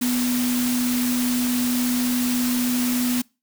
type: tone in noise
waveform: sine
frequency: 246.9 Hz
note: B3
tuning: in tune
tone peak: -20 dBFS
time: 0.01-3.22 s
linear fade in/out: 10 ms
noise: white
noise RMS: -28 dBFS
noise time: 0.01-3.22 s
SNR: +5 dB
effects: noise-tail reverb RT60 0.3 s tail -25 dB re dry